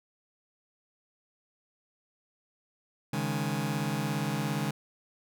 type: chord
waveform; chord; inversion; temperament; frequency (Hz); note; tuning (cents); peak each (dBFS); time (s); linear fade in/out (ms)
sawtooth; C# suspended second; none; just; 138.59 / 155.92 / 207.9; C#3 / D#3 / G#3; 0 / +4 / +2; -29; 3.13-4.71; 5
effects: none